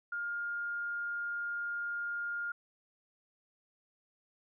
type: tone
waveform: sine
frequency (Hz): 1412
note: F6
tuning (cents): +19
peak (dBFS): -34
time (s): 0.12-2.52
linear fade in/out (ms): 5
effects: none